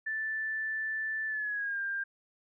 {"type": "tone with pitch glide", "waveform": "sine", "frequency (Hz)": [1760, 1595.4], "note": ["A6", "G6"], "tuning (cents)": [0, 30], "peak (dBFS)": -31, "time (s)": [0.06, 2.04], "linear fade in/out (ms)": 10, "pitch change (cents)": -170, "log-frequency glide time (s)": [1.27, 1.8], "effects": []}